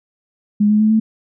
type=tone with pitch steps; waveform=sine; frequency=207.7 / 211.7 / 215.8 / 219.9 Hz; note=G#3 / G#3 / A3 / A3; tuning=0 / +33 / -33 / -1 cents; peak=-10 dBFS; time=0.6-1 s; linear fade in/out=10 ms; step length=100 ms; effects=none